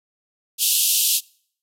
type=band-pass noise; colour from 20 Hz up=white; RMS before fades=-19 dBFS; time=0.58-1.21 s; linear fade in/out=50 ms; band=2700 to 15000 Hz; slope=96 dB/octave; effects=noise-tail reverb RT60 0.6 s tail -26 dB re dry